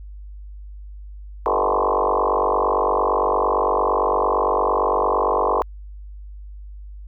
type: tone with frequency modulation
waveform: sine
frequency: 749 Hz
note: F#5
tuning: 21 cents sharp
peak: -16 dBFS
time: 1.46-5.62 s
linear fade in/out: 0 ms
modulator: 48.8 Hz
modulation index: 7.4
effects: added 50 Hz sine -34 dBFS peak until 7.07 s